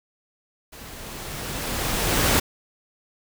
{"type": "noise with level ramp", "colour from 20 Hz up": "pink", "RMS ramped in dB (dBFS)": [-42, -18], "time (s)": [0.72, 2.4], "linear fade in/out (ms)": 10, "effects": []}